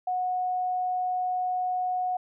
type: tone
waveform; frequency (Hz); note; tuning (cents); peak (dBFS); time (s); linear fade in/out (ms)
sine; 732; F#5; -19; -25; 0.07-2.17; 5
effects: none